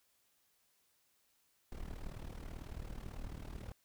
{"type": "noise with amplitude modulation", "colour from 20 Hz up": "brown", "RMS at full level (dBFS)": -42, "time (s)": [1.72, 3.72], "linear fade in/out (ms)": 0, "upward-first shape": "sine", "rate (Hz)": 38.2, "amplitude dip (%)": 80, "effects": ["white hiss -75 dBFS RMS until 3.84 s"]}